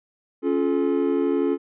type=chord; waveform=triangle; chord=Db augmented; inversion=none; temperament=equal with one note detuned; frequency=277.2 / 349.2 / 430.2 Hz; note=Db4 / F4 / A4; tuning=0 / 0 / -39 cents; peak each=-21 / -22 / -22 dBFS; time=0.42-1.58 s; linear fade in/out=50 ms; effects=resampled to 8000 Hz